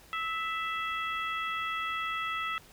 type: harmonic tone with a mistuned harmonic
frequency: 662 Hz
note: E5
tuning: 7 cents sharp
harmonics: 2 / 3 / 4 / 5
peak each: -33 / -37 / -39 / -41 dBFS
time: 0.13-2.58 s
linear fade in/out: 0 ms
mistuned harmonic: 2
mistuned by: -25 cents
effects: pink hiss -56 dBFS RMS until 2.72 s